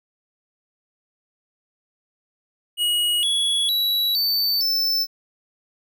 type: tone with pitch steps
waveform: square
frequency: 2900 / 3370 / 3916 / 4551 / 5288 Hz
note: F#7 / G#7 / B7 / C#8 / E8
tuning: -35 / +25 / -15 / +45 / +5 cents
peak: -19 dBFS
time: 2.77-5.07 s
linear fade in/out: 50 ms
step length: 460 ms
effects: none